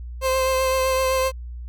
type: tone with vibrato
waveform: 30% pulse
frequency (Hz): 523.3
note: C5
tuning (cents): 0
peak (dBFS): -16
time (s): 0.21-1.32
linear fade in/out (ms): 50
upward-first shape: triangle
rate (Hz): 7.8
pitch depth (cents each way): 20
effects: added 60 Hz sine -31 dBFS peak until 1.68 s